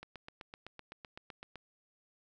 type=click train; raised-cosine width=0.3 ms; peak=-30 dBFS; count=13; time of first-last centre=0.03-1.557 s; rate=7.86 Hz; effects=none